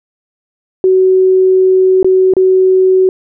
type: tone with dropouts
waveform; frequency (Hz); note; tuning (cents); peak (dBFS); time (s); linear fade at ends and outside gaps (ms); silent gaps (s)
sine; 374.9; F#4; +23; -5; 0.84-3.09; 1; 2.029-2.045 / 2.337-2.367
effects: none